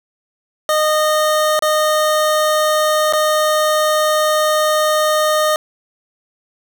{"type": "tone with dropouts", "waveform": "25% pulse", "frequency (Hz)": 615, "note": "D#5", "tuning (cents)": -20, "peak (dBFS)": -9, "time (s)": [0.69, 5.56], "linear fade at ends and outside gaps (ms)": 1, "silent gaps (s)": [[1.592, 1.623], [3.126, 3.134]], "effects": []}